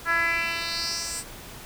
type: tone with band-pass filter sweep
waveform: 10% pulse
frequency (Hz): 334.9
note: E4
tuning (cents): +27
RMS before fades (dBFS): -27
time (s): 0.05-1.24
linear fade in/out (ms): 50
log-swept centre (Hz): 1500 to 8600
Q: 3.4
effects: pink hiss -42 dBFS RMS until 1.65 s